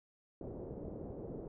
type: low-pass noise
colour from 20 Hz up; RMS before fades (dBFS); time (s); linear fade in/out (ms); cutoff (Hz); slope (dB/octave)
white; -45; 0.41-1.48; 2; 510; 24
effects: none